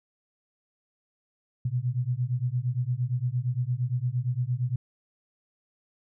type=beating tone pair; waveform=sine; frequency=120 / 128.7 Hz; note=B2 / C3; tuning=-49 / -28 cents; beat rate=8.7 Hz; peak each=-28 dBFS; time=1.65-4.76 s; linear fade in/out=5 ms; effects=none